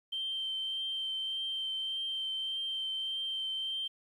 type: tone with vibrato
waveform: sine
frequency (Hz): 3128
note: G7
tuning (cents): -4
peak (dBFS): -32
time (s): 0.12-3.88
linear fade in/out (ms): 10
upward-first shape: triangle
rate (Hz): 1.7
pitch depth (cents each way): 14
effects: tanh soft clip ceiling -28 dBFS + 11-bit